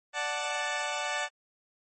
15% pulse chord, D major, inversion none, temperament equal, 587.3 / 740 / 880 Hz, D5 / F#5 / A5, 0 / 0 / 0 cents, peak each -28 dBFS, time 0.13-1.29 s, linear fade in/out 50 ms, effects MP3 32 kbps

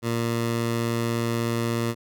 15% pulse tone, 116.54 Hz, A#2, in tune, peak -17 dBFS, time 0.02-1.95 s, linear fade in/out 50 ms, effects none

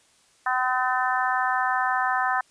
harmonic tone, 254.4 Hz, C4, 48 cents flat, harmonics 3 / 4 / 5 / 6 / 7, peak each -26 / -27 / -28 / -29 / -29 dBFS, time 0.46-2.41 s, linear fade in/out 5 ms, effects white hiss -60 dBFS RMS until 2.5 s + resampled to 22050 Hz

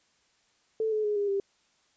sine tone with pitch steps, 441 / 429.2 / 417.7 / 406.5 / 395.6 Hz, A4 / A4 / G#4 / G#4 / G4, +4 / -43 / +10 / -37 / +16 cents, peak -25 dBFS, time 0.8-1.4 s, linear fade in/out 2 ms, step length 120 ms, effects white hiss -68 dBFS RMS until 1.96 s + resampled to 16000 Hz

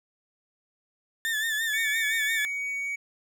35% pulse tone with vibrato, 1771 Hz, A6, 11 cents sharp, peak -24 dBFS, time 1.25-2.45 s, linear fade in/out 0 ms, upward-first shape sine, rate 5.8 Hz, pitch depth 63 cents each way
triangle tone, 2249 Hz, C#7, 24 cents sharp, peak -27 dBFS, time 1.73-2.96 s, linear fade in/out 10 ms
effects none

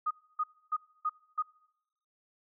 sine tone bursts, 1242 Hz, D#6, 3 cents flat, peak -27 dBFS, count 5, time 0.06-1.425 s, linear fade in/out 10 ms, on 49 ms, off 280 ms, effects noise-tail reverb RT60 0.9 s tail -25 dB re dry

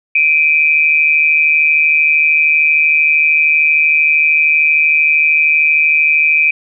sine tone pair together, 2356 / 2509 Hz, D7 / D#7, +5 / +14 cents, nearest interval minor second, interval 109 cents, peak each -11 dBFS, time 0.15-6.51 s, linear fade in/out 5 ms, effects none

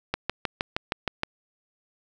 click train, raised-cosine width 0.3 ms, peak -9 dBFS, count 8, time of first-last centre 0.14-1.234 s, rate 6.4 Hz, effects none

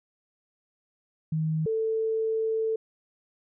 sine tone pair in turn, 157.7 / 443.7 Hz, D#3 / A4, +24 / +14 cents, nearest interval octave + tritone, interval 1790 cents, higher second, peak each -24 dBFS, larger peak neither, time 1.32-1.66 / 1.66-2.76 s, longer second, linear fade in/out 5 ms, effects none

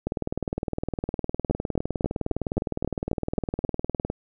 two click trains, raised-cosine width 2 ms, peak -10 / -13 dBFS, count 9 / 80, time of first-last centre 1.51-3.649 / 0.07-4.101 s, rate 3.74 / 19.6 Hz, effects none

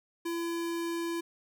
square tone, 337.4 Hz, E4, 40 cents sharp, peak -32 dBFS, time 0.25-1.21 s, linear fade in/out 10 ms, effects none

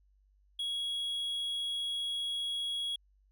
triangle tone, 3325 Hz, G#7, 1 cent sharp, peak -31 dBFS, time 0.59-2.96 s, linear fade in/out 5 ms, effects added 49 Hz sine -64 dBFS peak until 3.31 s

